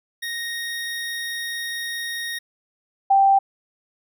25% pulse / sine tone pair in turn, 1864.7 / 784 Hz, A#6 / G5, 0 / 0 cents, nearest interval octave + minor third, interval 1500 cents, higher first, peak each -23 / -12 dBFS, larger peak second, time 0.22-2.39 / 3.1-3.39 s, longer first, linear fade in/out 10 ms, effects none

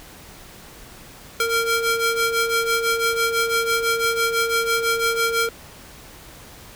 sawtooth ring-modulated tone, 924 Hz, A#5, 16 cents flat, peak -12 dBFS, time 1.4-5.49 s, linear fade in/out 2 ms, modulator 465 Hz, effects pink hiss -43 dBFS RMS until 6.75 s

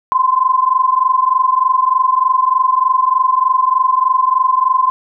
sine tone pair together, 1023.2 / 1046.5 Hz, C6 / C6, -39 / 0 cents, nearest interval unison, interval 39 cents, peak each -13 dBFS, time 0.12-4.9 s, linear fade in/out 0 ms, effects none

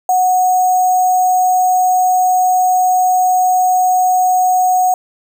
sine tone with sample-and-hold, 737 Hz, F#5, 7 cents flat, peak -9 dBFS, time 0.09-4.94 s, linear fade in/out 2 ms, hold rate 7350 Hz, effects none

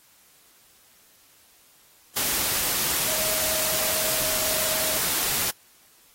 sine tone in noise, 631 Hz, D#5, 24 cents sharp, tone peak -34 dBFS, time 3.07-4.98 s, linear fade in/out 10 ms, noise white, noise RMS -25 dBFS, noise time 2.16-5.51 s, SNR -12 dB, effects white hiss -57 dBFS RMS until 6.14 s + AAC 48 kbps

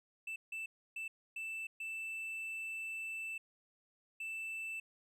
triangle tone bursts at uneven times, 2650 Hz, E7, 9 cents sharp, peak -38 dBFS, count 6, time 0.27-0.36 / 0.52-0.66 / 0.96-1.08 / 1.36-1.67 / 1.8-3.38 / 4.2-4.8 s, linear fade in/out 5 ms, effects none

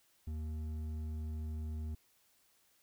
sine tone with hard clipping, 77.78 Hz, D#2, in tune, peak -39 dBFS, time 0.27-1.95 s, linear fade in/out 5 ms, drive 7 dB, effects white hiss -71 dBFS RMS until 2.82 s

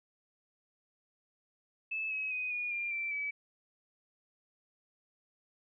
sine tone with pitch steps, 2614 / 2557 / 2502 / 2447 / 2394 / 2342 / 2291 Hz, E7 / D#7 / D#7 / D#7 / D7 / D7 / D7, -15 / +47 / +9 / -29 / +33 / -5 / -44 cents, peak -33 dBFS, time 1.91-3.31 s, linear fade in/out 10 ms, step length 200 ms, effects none

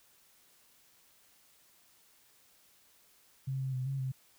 sine tone with pitch steps, 133.7 / 132.7 / 128.3 / 136.1 / 131.1 Hz, C3 / C3 / C3 / C#3 / C3, +38 / +25 / -34 / -31 / +4 cents, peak -32 dBFS, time 3.47-4.12 s, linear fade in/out 10 ms, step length 130 ms, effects white hiss -65 dBFS RMS until 4.38 s

